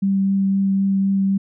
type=tone with vibrato; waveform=sine; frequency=195 Hz; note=G3; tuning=9 cents flat; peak=-15 dBFS; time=0.02-1.38 s; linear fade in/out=10 ms; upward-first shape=triangle; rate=3.9 Hz; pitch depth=10 cents each way; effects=none